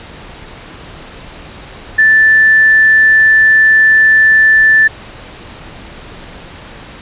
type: tone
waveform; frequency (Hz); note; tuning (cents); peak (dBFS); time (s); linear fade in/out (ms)
sine; 1760; A6; 0; -4; 1.98-4.88; 10
effects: pink hiss -32 dBFS RMS until 7.01 s + resampled to 8000 Hz